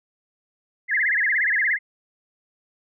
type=tone with vibrato; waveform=sine; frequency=1864.7 Hz; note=A#6; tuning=in tune; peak=-18 dBFS; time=0.88-1.79 s; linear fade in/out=50 ms; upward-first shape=sine; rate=17 Hz; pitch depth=220 cents each way; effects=none